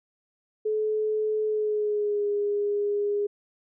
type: tone with pitch glide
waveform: sine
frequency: 430 to 410.3 Hz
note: A4 to G#4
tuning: -40 to -21 cents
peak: -23 dBFS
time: 0.65-3.27 s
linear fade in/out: 10 ms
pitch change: -81 cents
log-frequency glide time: 1.46-2.27 s
effects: none